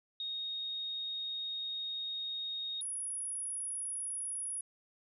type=tone pair in turn; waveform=sine; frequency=3729 / 10336 Hz; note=A#7 / E9; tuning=0 / -35 cents; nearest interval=octave + tritone; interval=1765 cents; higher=second; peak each=-36 / -36 dBFS; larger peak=neither; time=0.2-2.81 / 2.81-4.61 s; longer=first; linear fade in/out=2 ms; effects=none